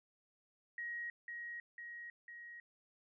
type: tone with echo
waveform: sine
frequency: 1891 Hz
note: A#6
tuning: 24 cents sharp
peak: -40 dBFS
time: 0.78-1.1 s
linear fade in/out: 2 ms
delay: 500 ms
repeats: 3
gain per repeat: -3 dB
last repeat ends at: 2.6 s
effects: none